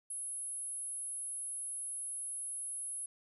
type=tone; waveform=sine; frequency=10630 Hz; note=E9; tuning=13 cents sharp; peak=-38 dBFS; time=0.1-3.06 s; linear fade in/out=5 ms; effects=none